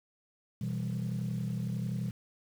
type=chord; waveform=sine; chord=E minor; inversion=second; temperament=equal; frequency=123.47 / 164.81 / 196 Hz; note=B2 / E3 / G3; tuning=0 / 0 / 0 cents; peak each=-33 / -35 / -35 dBFS; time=0.61-2.11 s; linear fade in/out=5 ms; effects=tanh soft clip ceiling -27 dBFS + 9-bit